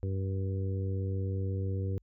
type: harmonic tone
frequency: 96.1 Hz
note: G2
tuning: 34 cents flat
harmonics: 1 / 2 / 3 / 4 / 5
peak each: -30 / -42 / -44 / -43 / -43 dBFS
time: 0.03-1.98 s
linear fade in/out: 0 ms
effects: added 50 Hz sine -63 dBFS peak until 2.02 s